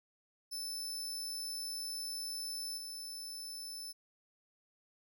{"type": "tone with level steps", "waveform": "sawtooth", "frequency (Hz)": 5274, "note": "E8", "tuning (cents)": 0, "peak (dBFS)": [-36, -40], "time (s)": [0.51, 3.93], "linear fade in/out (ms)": 20, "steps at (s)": 2.77, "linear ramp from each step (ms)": 10, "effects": []}